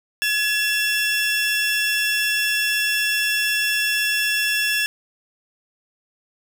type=tone pair together; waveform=30% pulse; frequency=1698.4 / 2696 Hz; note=G#6 / E7; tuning=+38 / +38 cents; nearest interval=minor sixth; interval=800 cents; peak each=-19 / -19 dBFS; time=0.22-4.86 s; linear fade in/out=0 ms; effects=none